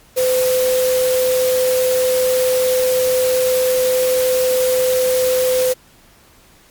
sine tone in noise, 509 Hz, C5, 48 cents flat, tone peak -13 dBFS, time 0.16-5.74 s, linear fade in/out 20 ms, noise white, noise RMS -24 dBFS, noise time 0.16-5.74 s, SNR +8 dB, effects pink hiss -49 dBFS RMS until 6.7 s + MP3 96 kbps

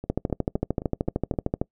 two click trains, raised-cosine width 2 ms, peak -10 / -21 dBFS, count 21 / 6, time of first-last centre 0.1-1.615 / 0.04-1.339 s, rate 13.2 / 3.85 Hz, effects noise-tail reverb RT60 0.1 s tail -24 dB re dry

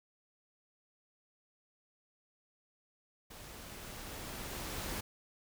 pink noise with level ramp, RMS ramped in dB -51 to -39 dBFS, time 3.3-5.01 s, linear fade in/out 10 ms, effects none

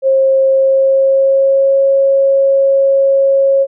sine tone with pitch glide, 535 to 545.9 Hz, C5 to C#5, +38 to -27 cents, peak -7 dBFS, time 0.02-3.67 s, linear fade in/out 50 ms, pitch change +35 cents, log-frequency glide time 0.48-1.8 s, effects none

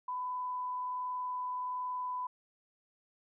sine tone with frequency modulation, 1000 Hz, B5, 21 cents sharp, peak -34 dBFS, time 0.08-2.27 s, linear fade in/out 5 ms, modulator 21.3 Hz, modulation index 0.27, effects none

